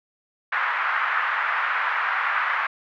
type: band-pass noise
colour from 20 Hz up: pink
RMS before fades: -24 dBFS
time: 0.52-2.67 s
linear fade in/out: 5 ms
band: 1100 to 1900 Hz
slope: 24 dB/octave
effects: none

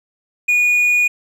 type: tone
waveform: triangle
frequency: 2452 Hz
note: D#7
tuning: 26 cents flat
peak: -10 dBFS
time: 0.48-1.08 s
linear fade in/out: 10 ms
effects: none

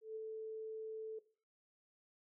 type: tone with ADSR envelope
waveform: sine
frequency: 439.4 Hz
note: A4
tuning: 2 cents flat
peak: -40 dBFS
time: 0.01-1.19 s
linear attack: 150 ms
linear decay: 16 ms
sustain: -2 dB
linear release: 6 ms
effects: noise-tail reverb RT60 0.4 s tail -17 dB re dry

